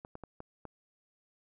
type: clicks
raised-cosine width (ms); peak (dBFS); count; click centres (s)
1; -30; 5; 0.049 / 0.154 / 0.237 / 0.404 / 0.653
effects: none